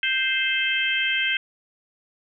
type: harmonic tone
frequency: 523.3 Hz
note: C5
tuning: in tune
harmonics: 3 / 4 / 5 / 6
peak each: -26 / -26 / -26 / -26 dBFS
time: 0.03-1.37 s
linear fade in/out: 2 ms
effects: none